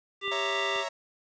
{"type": "harmonic tone", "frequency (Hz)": 395.2, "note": "G4", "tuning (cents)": 14, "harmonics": [1, 3, 5, 7, 9], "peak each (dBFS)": [-35, -35, -35, -35, -35], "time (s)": [0.21, 0.85], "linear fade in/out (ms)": 50}
{"type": "clicks", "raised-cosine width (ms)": 1, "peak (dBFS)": -33, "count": 2, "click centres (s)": [0.279, 0.761]}
{"type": "chord", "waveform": "sawtooth", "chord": "A# diminished", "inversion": "first", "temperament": "equal", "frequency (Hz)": [554.4, 659.3, 932.3], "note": ["C#5", "E5", "A#5"], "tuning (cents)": [0, 0, 0], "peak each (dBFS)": -32, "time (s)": [0.31, 0.89], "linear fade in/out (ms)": 10}
{"effects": ["resampled to 16000 Hz", "9-bit"]}